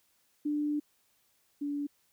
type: tone pair in turn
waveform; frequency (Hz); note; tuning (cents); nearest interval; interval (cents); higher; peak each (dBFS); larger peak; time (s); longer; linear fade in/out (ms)
sine; 296 / 288.1; D4 / D4; +14 / -33; unison; 47; first; -28 / -31; first; 0.45-0.8 / 1.61-1.87; first; 10
effects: white hiss -71 dBFS RMS until 2.12 s